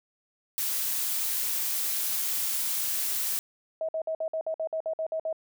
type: noise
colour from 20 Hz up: blue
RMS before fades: -29 dBFS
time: 0.58-3.39 s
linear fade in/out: 0 ms
type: tone bursts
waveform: sine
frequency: 640 Hz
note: D#5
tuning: 49 cents sharp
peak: -27 dBFS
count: 12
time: 3.81-5.328 s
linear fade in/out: 2 ms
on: 77 ms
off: 54 ms
effects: none